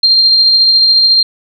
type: tone with tremolo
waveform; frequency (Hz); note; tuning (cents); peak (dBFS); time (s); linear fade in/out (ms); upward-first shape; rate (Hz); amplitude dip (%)
sine; 4186; C8; 0; -4; 0.03-1.23; 5; sine; 14; 25
effects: none